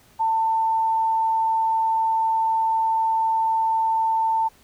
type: tone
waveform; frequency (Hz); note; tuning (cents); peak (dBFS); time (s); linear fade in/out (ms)
sine; 894; A5; +27; -18; 0.19-4.49; 20
effects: pink hiss -55 dBFS RMS until 4.63 s